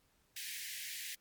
pink high-pass noise, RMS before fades -44 dBFS, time 0.36-1.15 s, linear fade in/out 5 ms, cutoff 1700 Hz, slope 96 dB/octave, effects pink hiss -73 dBFS RMS until 1.2 s + MP3 96 kbps

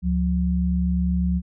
sine tone pair together, 71.23 / 179.5 Hz, C#2 / F3, +48 / +48 cents, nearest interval octave + major third, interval 1600 cents, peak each -22 / -21 dBFS, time 0.02-1.42 s, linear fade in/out 50 ms, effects none

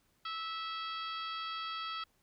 harmonic tone, 654 Hz, E5, 14 cents flat, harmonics 2 / 3 / 4 / 5 / 6 / 7 / 8, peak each -39 / -50 / -49 / -44 / -52 / -49 / -58 dBFS, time 0.25-2.04 s, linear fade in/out 5 ms, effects pink hiss -73 dBFS RMS until 2.22 s

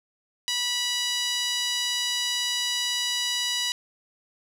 5% pulse tone with band-pass filter, 978 Hz, B5, 17 cents flat, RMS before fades -27 dBFS, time 0.48-3.72 s, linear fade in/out 0 ms, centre 3400 Hz, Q 1.4, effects none

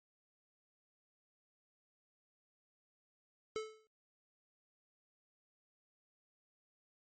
square tone with exponential decay, 435.7 Hz, A4, 17 cents flat, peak -35 dBFS, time 3.56-3.87 s, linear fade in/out 0 ms, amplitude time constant 67 ms, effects MP3 32 kbps

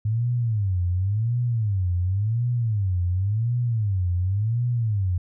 sine tone with vibrato, 103.83 Hz, G#2, in tune, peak -20 dBFS, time 0.05-5.18 s, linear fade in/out 5 ms, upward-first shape sine, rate 0.92 Hz, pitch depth 280 cents each way, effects none

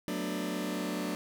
sawtooth chord, B minor seventh, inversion second, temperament just, 185.21 / 222.2 / 246.9 / 296.3 Hz, F#3 / A3 / B3 / D4, +2 / +17 / 0 / +15 cents, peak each -33 / -35 / -36 / -32 dBFS, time 0.08-1.15 s, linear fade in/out 0 ms, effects none

